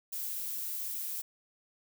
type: noise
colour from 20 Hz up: violet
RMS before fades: -37 dBFS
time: 0.12-1.22 s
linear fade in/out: 10 ms
effects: none